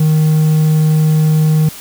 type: tone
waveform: triangle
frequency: 155.56 Hz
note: D#3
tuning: in tune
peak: -6 dBFS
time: 0-1.69 s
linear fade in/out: 5 ms
effects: white hiss -32 dBFS RMS until 1.8 s